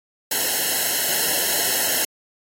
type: noise with comb filter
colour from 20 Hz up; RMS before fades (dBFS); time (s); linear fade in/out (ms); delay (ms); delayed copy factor
white; -21; 0.31-2.05; 5; 0.84; -1
effects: AAC 48 kbps